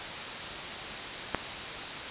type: click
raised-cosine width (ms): 0.5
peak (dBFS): -11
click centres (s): 1.347
effects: white hiss -36 dBFS RMS until 2.1 s + resampled to 8000 Hz